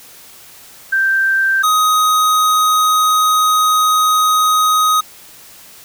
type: tone pair in turn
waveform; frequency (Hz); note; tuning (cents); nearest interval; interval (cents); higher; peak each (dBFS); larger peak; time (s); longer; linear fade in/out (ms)
sine / square; 1568 / 1254.6; G6 / D#6; 0 / +14; major third; 386; first; -11; neither; 0.92-1.63 / 1.63-5.01; second; 10
effects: white hiss -40 dBFS RMS until 5.84 s